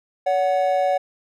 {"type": "tone pair together", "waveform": "triangle", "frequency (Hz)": [567.2, 740], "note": ["C#5", "F#5"], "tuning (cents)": [40, 0], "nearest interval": "perfect fourth", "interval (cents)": 460, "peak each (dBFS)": -18, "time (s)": [0.26, 0.98], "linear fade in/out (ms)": 10, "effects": []}